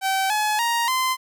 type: tone with pitch steps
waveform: sawtooth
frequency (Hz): 770 / 849.4 / 937.1 / 1033.8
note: G5 / G#5 / A#5 / C6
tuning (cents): -31 / +39 / +9 / -21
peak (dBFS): -16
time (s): 0.01-1.17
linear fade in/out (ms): 50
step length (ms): 290
effects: none

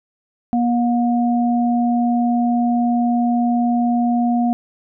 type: tone pair together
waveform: sine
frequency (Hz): 239.3 / 717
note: A#3 / F5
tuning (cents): +46 / +45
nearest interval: octave + perfect fifth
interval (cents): 1899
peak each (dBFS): -15 / -21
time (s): 0.53-4.53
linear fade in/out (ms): 0
effects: none

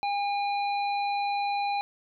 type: harmonic tone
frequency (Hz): 810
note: G#5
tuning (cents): -43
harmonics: 1 / 3 / 5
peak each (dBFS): -26 / -36 / -40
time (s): 0.03-1.81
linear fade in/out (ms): 0
effects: none

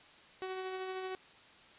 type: tone with tremolo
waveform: sawtooth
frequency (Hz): 375.2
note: F#4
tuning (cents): +24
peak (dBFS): -33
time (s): 0.42-1.15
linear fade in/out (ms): 0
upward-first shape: sine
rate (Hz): 13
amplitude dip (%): 30
effects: white hiss -58 dBFS RMS until 1.78 s + resampled to 8000 Hz

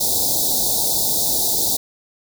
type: band-stop noise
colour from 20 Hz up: white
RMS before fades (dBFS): -19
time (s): 0-1.77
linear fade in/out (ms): 10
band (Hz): 900 to 3600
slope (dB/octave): 96
effects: none

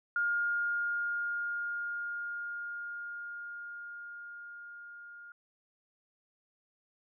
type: tone with level ramp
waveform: sine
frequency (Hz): 1416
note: F6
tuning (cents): +23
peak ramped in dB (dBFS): -27 to -47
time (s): 0.16-5.32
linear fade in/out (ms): 2
effects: none

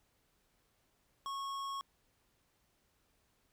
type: tone with tanh clipping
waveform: sine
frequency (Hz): 1098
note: C#6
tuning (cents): -17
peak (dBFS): -40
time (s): 1.26-1.81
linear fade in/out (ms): 0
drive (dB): 16
effects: pink hiss -75 dBFS RMS until 3.52 s

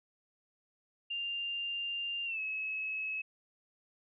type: tone with pitch glide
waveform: sine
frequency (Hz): 2794 to 2577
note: F7 to E7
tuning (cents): 0 to -40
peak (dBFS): -34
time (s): 1.1-3.22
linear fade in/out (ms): 10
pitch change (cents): -140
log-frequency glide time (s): 2.25-2.4
effects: none

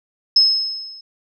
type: tone with level ramp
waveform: sine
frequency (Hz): 5180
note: E8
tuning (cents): -31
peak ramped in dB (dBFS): -7 to -37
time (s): 0.36-1.01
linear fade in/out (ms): 5
effects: none

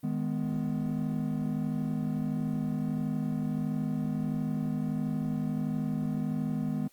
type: chord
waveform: triangle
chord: G# minor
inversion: second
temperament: just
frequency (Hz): 155.74 / 207.7 / 249.2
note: D#3 / G#3 / B3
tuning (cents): +2 / 0 / +16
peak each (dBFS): -31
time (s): 0.03-6.88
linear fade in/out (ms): 10
effects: white hiss -64 dBFS RMS until 6.92 s + Opus 24 kbps

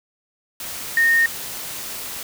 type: tone in noise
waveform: sine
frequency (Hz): 1841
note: A#6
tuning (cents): -22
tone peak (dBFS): -13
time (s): 0.97-1.26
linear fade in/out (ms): 2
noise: white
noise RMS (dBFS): -31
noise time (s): 0.6-2.23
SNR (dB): +15
effects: none

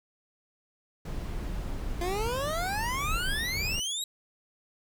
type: noise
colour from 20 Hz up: brown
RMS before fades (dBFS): -34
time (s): 1.05-3.8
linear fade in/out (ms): 5
type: exponential sweep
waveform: 25% pulse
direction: up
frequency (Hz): 340 to 3900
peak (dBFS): -26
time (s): 2.01-4.04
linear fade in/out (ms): 2
effects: none

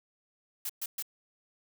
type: noise bursts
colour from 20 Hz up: blue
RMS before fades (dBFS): -35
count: 3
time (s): 0.65-1.025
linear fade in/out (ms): 5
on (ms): 45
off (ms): 120
effects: none

